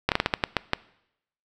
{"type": "slowing click train", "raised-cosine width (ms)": 0.3, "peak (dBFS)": -4, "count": 9, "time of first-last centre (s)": [0.09, 0.734], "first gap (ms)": 28, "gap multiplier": 1.29, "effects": ["noise-tail reverb RT60 0.8 s tail -21 dB re dry"]}